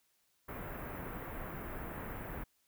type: band-stop noise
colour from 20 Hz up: pink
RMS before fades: -43 dBFS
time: 0.48-2.44 s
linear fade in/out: 10 ms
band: 2000 to 15000 Hz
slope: 24 dB/octave
effects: white hiss -75 dBFS RMS until 2.67 s